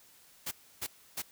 white noise bursts, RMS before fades -36 dBFS, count 3, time 0.46-1.222 s, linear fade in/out 10 ms, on 54 ms, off 300 ms, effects white hiss -60 dBFS RMS until 1.31 s

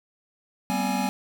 square tone cluster, 193.8 / 240.8 / 260.8 / 834 Hz, G3 / B3 / C4 / G#5, -20 / -44 / -5 / +7 cents, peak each -29 / -31 / -32 / -29 dBFS, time 0.7-1.09 s, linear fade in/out 0 ms, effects none

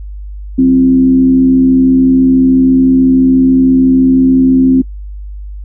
sine tone with frequency modulation, 261.6 Hz, C4, in tune, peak -4 dBFS, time 0.58-4.82 s, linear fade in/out 10 ms, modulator 73.9 Hz, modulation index 0.41, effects noise-tail reverb RT60 0.1 s tail -24 dB re dry + added 50 Hz sine -22 dBFS peak until 5.64 s

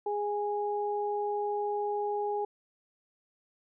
sine tone pair together, 413 / 826 Hz, G#4 / G#5, -10 / -10 cents, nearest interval octave, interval 1200 cents, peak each -31 / -32 dBFS, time 0.06-2.45 s, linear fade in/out 5 ms, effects none

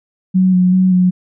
sine tone with vibrato, 184 Hz, F#3, 9 cents flat, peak -8 dBFS, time 0.34-1.11 s, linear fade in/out 20 ms, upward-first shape square, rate 2.6 Hz, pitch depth 19 cents each way, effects none

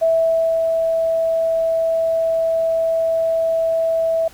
sine tone with ADSR envelope, 655 Hz, E5, 11 cents flat, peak -12 dBFS, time 0.01-4.28 s, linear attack 18 ms, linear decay 570 ms, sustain -3 dB, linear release 4 ms, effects pink hiss -45 dBFS RMS until 4.33 s

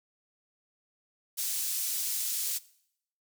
pink high-pass noise, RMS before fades -32 dBFS, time 1.37-2.59 s, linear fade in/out 20 ms, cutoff 6400 Hz, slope 12 dB/octave, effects noise-tail reverb RT60 0.7 s tail -20 dB re dry

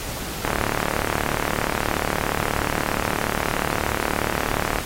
click train, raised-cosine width 0.5 ms, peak -6 dBFS, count 161, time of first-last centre 0.45-4.786 s, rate 36.9 Hz, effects pink hiss -31 dBFS RMS until 4.85 s + AAC 48 kbps

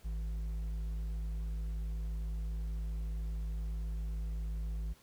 triangle tone with hard clipping, 53.7 Hz, A1, 41 cents flat, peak -36 dBFS, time 0.04-4.94 s, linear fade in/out 20 ms, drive 9 dB, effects pink hiss -63 dBFS RMS until 5.02 s

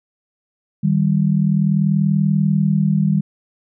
sine tone pair together, 155.56 / 195.99 Hz, D#3 / G3, 0 / 0 cents, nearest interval major third, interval 400 cents, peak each -16 dBFS, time 0.83-3.21 s, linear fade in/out 10 ms, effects none

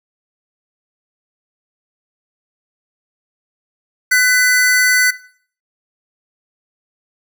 square tone pair together, 1498.3 / 2000 Hz, F#6 / B6, +21 / +21 cents, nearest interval perfect fourth, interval 500 cents, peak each -13 dBFS, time 4.11-5.11 s, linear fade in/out 10 ms, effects noise-tail reverb RT60 0.5 s tail -17 dB re dry

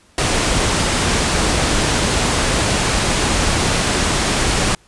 pink low-pass noise, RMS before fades -17 dBFS, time 0.18-4.75 s, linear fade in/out 2 ms, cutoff 10000 Hz, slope 48 dB/octave, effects pink hiss -52 dBFS RMS until 4.87 s + resampled to 24000 Hz

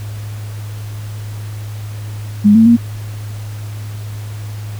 sine tone with pitch steps, 207.2 / 224.6 / 234.5 Hz, G#3 / A3 / A#3, -4 / +36 / +11 cents, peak -4 dBFS, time 2.44-2.77 s, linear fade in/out 20 ms, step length 110 ms, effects added 105 Hz sine -23 dBFS peak until 4.79 s + pink hiss -38 dBFS RMS until 4.79 s

